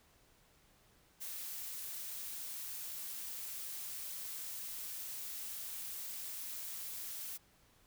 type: noise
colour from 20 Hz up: blue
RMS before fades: -44 dBFS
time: 1.2-7.38 s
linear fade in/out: 20 ms
effects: pink hiss -68 dBFS RMS until 7.86 s